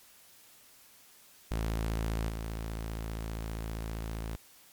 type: tone with level steps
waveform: sawtooth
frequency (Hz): 55.1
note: A1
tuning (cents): +3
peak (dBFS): -26 / -31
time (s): 1.51-4.36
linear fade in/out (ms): 0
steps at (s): 2.29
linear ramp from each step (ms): 5
effects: white hiss -58 dBFS RMS until 4.72 s + MP3 96 kbps